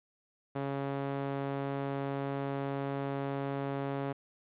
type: tone with band-pass filter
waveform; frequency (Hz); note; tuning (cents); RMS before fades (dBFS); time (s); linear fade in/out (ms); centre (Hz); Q
sawtooth; 138.59; C#3; 0; -35; 0.55-4.13; 10; 540; 0.66
effects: resampled to 8000 Hz + 10-bit